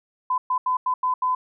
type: tone bursts at uneven times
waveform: sine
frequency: 1012 Hz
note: B5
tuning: 42 cents sharp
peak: -19 dBFS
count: 6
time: 0.3-0.38 / 0.5-0.58 / 0.66-0.77 / 0.86-0.94 / 1.03-1.14 / 1.22-1.35 s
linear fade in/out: 5 ms
effects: none